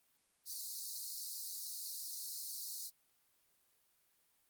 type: high-pass noise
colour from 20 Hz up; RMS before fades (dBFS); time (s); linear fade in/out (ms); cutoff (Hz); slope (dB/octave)
pink; -44; 0.45-2.91; 50; 4100; 96
effects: white hiss -75 dBFS RMS until 4.49 s + Opus 32 kbps